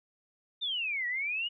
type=exponential two-way sweep; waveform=sine; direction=down then up; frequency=3679 to 1900 to 2944 Hz; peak=-30 dBFS; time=0.61-1.49 s; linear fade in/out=20 ms; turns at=1.07 s; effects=none